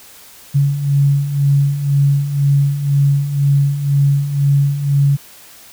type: beating tone pair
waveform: sine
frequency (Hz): 139.4 / 141.4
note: C#3 / C#3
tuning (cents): +10 / +35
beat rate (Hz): 2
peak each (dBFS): -18 / -12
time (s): 0.54-5.17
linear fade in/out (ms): 20
effects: white hiss -41 dBFS RMS until 5.72 s